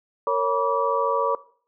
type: tone cluster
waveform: sine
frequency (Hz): 460.1 / 554 / 968 / 1154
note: A#4 / C#5 / B5 / D6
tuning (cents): -23 / -1 / -35 / -31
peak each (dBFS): -25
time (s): 0.27-1.35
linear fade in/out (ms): 2
effects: noise-tail reverb RT60 0.5 s tail -19 dB re dry